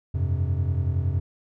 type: chord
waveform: triangle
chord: F suspended second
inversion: none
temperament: equal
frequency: 87.31 / 98 / 130.81 Hz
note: F2 / G2 / C3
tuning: 0 / 0 / 0 cents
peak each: -22 / -26 / -26 dBFS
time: 0.14-1.2 s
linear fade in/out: 10 ms
effects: none